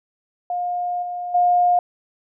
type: tone with level steps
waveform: sine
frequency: 711 Hz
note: F5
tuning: 31 cents sharp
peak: -21 / -25 / -13 dBFS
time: 0.5-1.79 s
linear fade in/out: 2 ms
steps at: 1.02 / 1.34 s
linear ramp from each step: 10 ms
effects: none